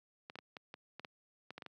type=clicks; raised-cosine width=0.3 ms; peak=-30 dBFS; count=11; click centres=0.299 / 0.356 / 0.388 / 0.568 / 0.741 / 0.996 / 1.048 / 1.506 / 1.58 / 1.622 / 1.663 s; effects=high-pass 150 Hz 12 dB/octave

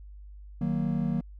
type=chord; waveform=triangle; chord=D# minor; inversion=none; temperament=just; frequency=155.56 / 186.68 / 233.3 Hz; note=D#3 / F#3 / A#3; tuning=0 / +16 / +2 cents; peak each=-28 dBFS; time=0.61-1.21 s; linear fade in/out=5 ms; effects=added 50 Hz sine -43 dBFS peak until 1.39 s

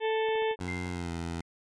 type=harmonic tone; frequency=440.7 Hz; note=A4; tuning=3 cents sharp; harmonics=1 / 2 / 4 / 5 / 6 / 7 / 8; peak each=-27 / -33 / -39 / -41 / -43 / -44 / -45 dBFS; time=0-0.56 s; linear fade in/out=50 ms
type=clicks; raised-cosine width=1 ms; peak=-34 dBFS; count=9; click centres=0.287 / 0.356 / 0.422 / 0.512 / 0.591 / 0.65 / 0.711 / 0.859 / 0.892 s
type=tone with pitch glide; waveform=15% pulse; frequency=89.7 to 84.18 Hz; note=F2 to E2; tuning=+47 to +37 cents; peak=-27 dBFS; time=0.6-1.41 s; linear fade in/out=5 ms; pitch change=-110 cents; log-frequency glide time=0.89-1.13 s
type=tone with exponential decay; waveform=sine; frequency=2093 Hz; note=C7; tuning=in tune; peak=-34 dBFS; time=0.68-1.42 s; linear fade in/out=2 ms; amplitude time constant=160 ms
effects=resampled to 22050 Hz

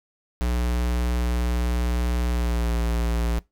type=tone with pitch glide; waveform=square; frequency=60.2 to 58.02 Hz; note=B1 to A#1; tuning=-44 to -7 cents; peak=-22 dBFS; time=0.41-3.39 s; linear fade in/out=0 ms; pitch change=-63 cents; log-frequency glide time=2.27-2.74 s; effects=noise-tail reverb RT60 0.2 s tail -22 dB re dry

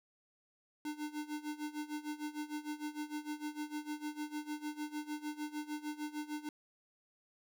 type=tone with tremolo; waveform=square; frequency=300 Hz; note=D4; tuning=37 cents sharp; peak=-37 dBFS; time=0.85-6.49 s; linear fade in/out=2 ms; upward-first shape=sine; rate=6.6 Hz; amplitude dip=85%; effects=none

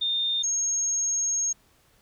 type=tone pair in turn; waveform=sine; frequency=3630 / 6520 Hz; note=A#7 / G#8; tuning=-47 / -33 cents; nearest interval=minor seventh; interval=1014 cents; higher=second; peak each=-23 dBFS; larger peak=neither; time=0.01-0.43 / 0.43-1.53 s; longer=second; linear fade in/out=10 ms; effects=pink hiss -62 dBFS RMS until 2.01 s

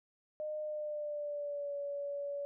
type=tone with pitch glide; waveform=sine; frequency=610 to 569.2 Hz; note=D#5 to C#5; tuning=-34 to +46 cents; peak=-36 dBFS; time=0.4-2.45 s; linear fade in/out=0 ms; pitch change=-120 cents; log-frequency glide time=0.61-1.75 s; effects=none

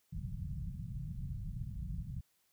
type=low-pass noise; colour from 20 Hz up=white; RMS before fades=-41 dBFS; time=0.12-2.21 s; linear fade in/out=10 ms; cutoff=170 Hz; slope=48 dB/octave; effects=white hiss -75 dBFS RMS until 2.52 s

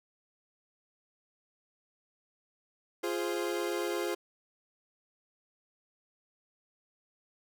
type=chord; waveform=40% pulse; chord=F minor; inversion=none; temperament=equal with one note detuned; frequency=347 / 415.3 / 523.3 Hz; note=F4 / Ab4 / C5; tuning=-11 / 0 / 0 cents; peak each=-33 / -35 / -37 dBFS; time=3.03-4.15 s; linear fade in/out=10 ms; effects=none

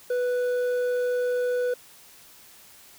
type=tone with hard clipping; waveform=sine; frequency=493.9 Hz; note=B4; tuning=in tune; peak=-24 dBFS; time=0.1-1.74 s; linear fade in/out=5 ms; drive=5 dB; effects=white hiss -51 dBFS RMS until 2.98 s

